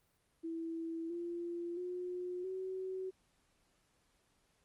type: tone with pitch steps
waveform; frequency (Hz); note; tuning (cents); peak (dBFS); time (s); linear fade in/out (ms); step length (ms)
sine; 329 / 344 / 359.6 / 376; E4 / F4 / F#4 / F#4; -3 / -26 / -49 / +28; -38; 0.43-3.11; 20; 670
effects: pink hiss -75 dBFS RMS until 4.64 s + Opus 32 kbps